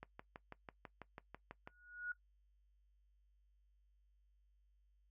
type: click train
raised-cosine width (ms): 0.5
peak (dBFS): -34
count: 11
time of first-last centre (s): 0.03-1.675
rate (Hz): 6.08
type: tone with exponential growth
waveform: sine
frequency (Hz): 1453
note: F#6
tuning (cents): -32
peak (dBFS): -38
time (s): 1.66-2.12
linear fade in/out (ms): 5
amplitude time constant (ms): 100
effects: noise-tail reverb RT60 0.1 s tail -18 dB re dry + added 50 Hz sine -70 dBFS peak until 5.1 s